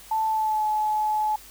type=tone with pitch glide; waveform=sine; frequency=880 to 854.9 Hz; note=A5 to G#5; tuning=0 to +50 cents; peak=-21 dBFS; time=0.11-1.36 s; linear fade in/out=5 ms; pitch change=-50 cents; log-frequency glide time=0.26-0.65 s; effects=added 49 Hz sine -54 dBFS peak until 1.5 s + white hiss -47 dBFS RMS until 1.5 s